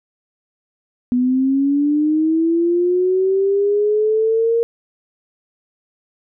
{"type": "linear sweep", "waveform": "sine", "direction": "up", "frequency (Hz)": [244.6, 467], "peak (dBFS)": -13, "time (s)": [1.12, 4.63], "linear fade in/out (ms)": 0, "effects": []}